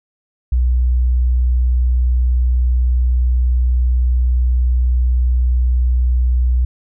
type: tone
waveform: sine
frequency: 61.74 Hz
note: B1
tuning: in tune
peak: -11 dBFS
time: 0.52-6.65 s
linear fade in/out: 5 ms
effects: none